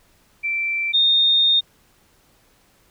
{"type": "tone pair in turn", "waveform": "sine", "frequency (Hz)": [2341, 3670], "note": ["D7", "A#7"], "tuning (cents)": [-6, -28], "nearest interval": "minor sixth", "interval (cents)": 778, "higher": "second", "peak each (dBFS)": [-20, -13], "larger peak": "second", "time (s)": [[0.43, 0.93], [0.93, 1.61]], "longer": "second", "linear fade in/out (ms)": 20, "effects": ["pink hiss -58 dBFS RMS until 2.9 s"]}